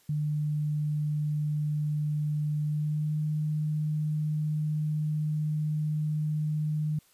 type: tone with pitch glide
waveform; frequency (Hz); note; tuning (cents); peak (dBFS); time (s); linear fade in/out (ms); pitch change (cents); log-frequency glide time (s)
sine; 150 to 152.62; D3 to D#3; +37 to -33; -26; 0.09-6.99; 5; +30; 2.64-3.17
effects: white hiss -63 dBFS RMS until 7.13 s + resampled to 32000 Hz